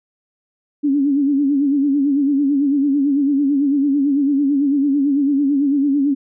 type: tone with vibrato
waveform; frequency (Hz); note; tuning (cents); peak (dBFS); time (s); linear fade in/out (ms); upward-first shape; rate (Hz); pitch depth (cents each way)
sine; 281.4; C#4; +26; -13; 0.83-6.15; 20; sine; 9; 80
effects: none